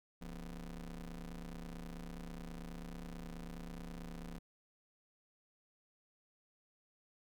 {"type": "ring-modulated tone", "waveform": "30% pulse", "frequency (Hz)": 75.1, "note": "D2", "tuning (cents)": 39, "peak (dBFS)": -39, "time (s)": [0.21, 4.39], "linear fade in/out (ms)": 10, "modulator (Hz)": 98, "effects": []}